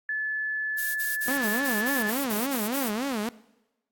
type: tone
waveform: sine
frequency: 1729 Hz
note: A6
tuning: 31 cents flat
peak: -26 dBFS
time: 0.09-2.1 s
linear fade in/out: 2 ms
type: noise bursts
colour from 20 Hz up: violet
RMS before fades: -31 dBFS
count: 10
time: 0.77-2.903 s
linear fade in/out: 20 ms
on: 180 ms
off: 37 ms
type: tone with vibrato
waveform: sawtooth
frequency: 241.4 Hz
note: B3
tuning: 39 cents flat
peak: -23 dBFS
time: 1.28-3.29 s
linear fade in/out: 2 ms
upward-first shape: sine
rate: 3.5 Hz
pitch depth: 270 cents each way
effects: noise-tail reverb RT60 1.0 s tail -21 dB re dry + AAC 64 kbps